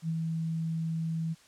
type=tone with ADSR envelope; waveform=sine; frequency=162.7 Hz; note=E3; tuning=22 cents flat; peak=-27 dBFS; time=0.02-1.35 s; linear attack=66 ms; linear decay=46 ms; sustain=-2 dB; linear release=29 ms; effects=white hiss -59 dBFS RMS until 1.47 s + low-pass 8000 Hz 12 dB/octave